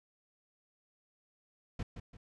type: noise with echo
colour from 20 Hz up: brown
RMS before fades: -37 dBFS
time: 1.79-1.83 s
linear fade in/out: 5 ms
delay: 170 ms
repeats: 2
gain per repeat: -8 dB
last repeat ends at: 2.17 s
effects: low-pass 6000 Hz 12 dB/octave